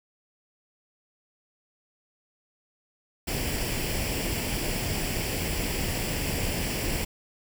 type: noise with comb filter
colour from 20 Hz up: pink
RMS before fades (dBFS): -29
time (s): 3.27-7.05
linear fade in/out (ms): 10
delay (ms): 0.39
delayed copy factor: +0.6
effects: none